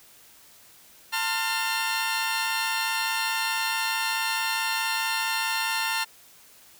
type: chord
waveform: 15% pulse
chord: F major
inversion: first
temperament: equal with one note detuned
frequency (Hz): 896.4 / 1046.5 / 1396.9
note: A5 / C6 / F6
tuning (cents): +32 / 0 / 0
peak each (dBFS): -21 / -27 / -23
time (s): 1.12-6.05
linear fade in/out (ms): 20
effects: white hiss -53 dBFS RMS until 6.79 s